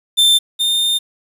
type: tone pair in turn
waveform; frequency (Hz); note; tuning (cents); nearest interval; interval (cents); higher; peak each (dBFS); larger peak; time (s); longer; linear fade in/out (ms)
45% pulse; 3566 / 3628; A7 / A#7; +22 / -48; unison; 30; second; -9 / -14; first; 0.17-0.39 / 0.59-0.99; second; 20
effects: resampled to 32000 Hz + 8-bit